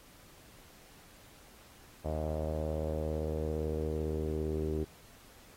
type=tone with low-pass filter sweep; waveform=sawtooth; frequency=77.7 Hz; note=D#2; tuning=2 cents flat; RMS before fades=-34 dBFS; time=2.04-4.85 s; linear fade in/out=20 ms; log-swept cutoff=630 to 380 Hz; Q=5.3; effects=pink hiss -58 dBFS RMS until 5.56 s + AAC 48 kbps